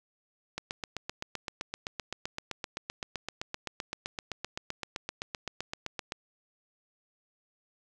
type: click train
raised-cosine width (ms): 0.2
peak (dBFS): -17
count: 44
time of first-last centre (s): 0.58-6.121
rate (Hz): 7.76
effects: none